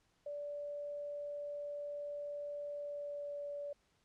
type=tone with pitch glide; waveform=sine; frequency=581 to 576.3 Hz; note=D5 to D5; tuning=-19 to -33 cents; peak=-40 dBFS; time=0.26-3.73 s; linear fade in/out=5 ms; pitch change=-14 cents; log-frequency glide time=2.73-3.48 s; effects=pink hiss -75 dBFS RMS until 4.04 s + low-pass 8000 Hz 12 dB/octave